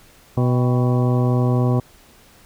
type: harmonic tone with a mistuned harmonic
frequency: 124 Hz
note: B2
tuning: 7 cents sharp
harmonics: 1 / 2 / 3 / 4 / 5 / 6 / 8 / 9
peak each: -16 / -22 / -26 / -28 / -30 / -32 / -34 / -35 dBFS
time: 0.37-1.8 s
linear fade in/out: 5 ms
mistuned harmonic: 6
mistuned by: +85 cents
effects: pink hiss -50 dBFS RMS until 2.45 s